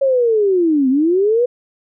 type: linear two-way sweep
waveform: sine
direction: down then up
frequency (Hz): 554.4 to 252.6 to 501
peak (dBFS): -11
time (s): 0.01-1.46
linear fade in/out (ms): 10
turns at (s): 0.89
effects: none